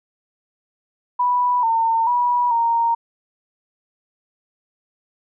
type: tone with pitch steps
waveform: sine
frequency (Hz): 984 / 908 / 972 / 928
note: B5 / A#5 / B5 / A#5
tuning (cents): -7 / -46 / -28 / -8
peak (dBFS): -15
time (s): 1.19-2.95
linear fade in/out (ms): 10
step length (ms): 440
effects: none